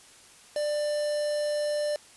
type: tone with quantisation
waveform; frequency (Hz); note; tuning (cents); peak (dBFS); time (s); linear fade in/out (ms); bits
triangle; 593; D5; +17; -24; 0.56-1.96; 2; 6
effects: white hiss -53 dBFS RMS until 2.16 s + resampled to 24000 Hz